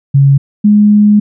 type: tone pair in turn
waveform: sine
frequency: 138.59 / 208.4 Hz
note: C#3 / G#3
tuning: 0 / +6 cents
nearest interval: perfect fifth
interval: 706 cents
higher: second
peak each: -3 dBFS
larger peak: neither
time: 0.14-0.38 / 0.64-1.2 s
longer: second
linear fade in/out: 10 ms
effects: none